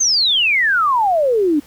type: exponential sweep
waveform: sine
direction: down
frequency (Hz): 6500 to 280.3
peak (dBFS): -12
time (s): 0-1.6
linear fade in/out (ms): 10
effects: pink hiss -46 dBFS RMS until 1.66 s